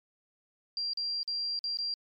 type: tone with dropouts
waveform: sine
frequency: 4747 Hz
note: D8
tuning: 18 cents sharp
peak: -30 dBFS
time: 0.77-1.94 s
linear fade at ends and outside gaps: 1 ms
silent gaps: 0.934-0.973 / 1.231-1.277 / 1.591-1.64 / 1.772-1.787 s
effects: MP3 64 kbps